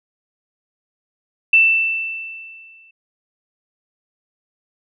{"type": "tone with exponential decay", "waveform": "sine", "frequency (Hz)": 2665, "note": "E7", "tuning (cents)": 18, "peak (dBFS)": -7, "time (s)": [1.53, 2.91], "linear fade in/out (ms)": 5, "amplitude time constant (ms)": 300, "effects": []}